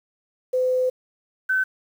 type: tone pair in turn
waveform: sine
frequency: 509 / 1525.3 Hz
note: C5 / G6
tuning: -48 / -48 cents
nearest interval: octave + perfect fifth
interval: 1900 cents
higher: second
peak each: -18 dBFS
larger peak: neither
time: 0.53-0.9 / 1.49-1.64 s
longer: first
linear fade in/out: 10 ms
effects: 8-bit